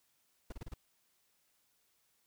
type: noise bursts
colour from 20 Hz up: brown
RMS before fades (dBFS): -43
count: 5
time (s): 0.5-0.74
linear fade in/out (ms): 5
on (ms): 24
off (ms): 30
effects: white hiss -75 dBFS RMS until 2.26 s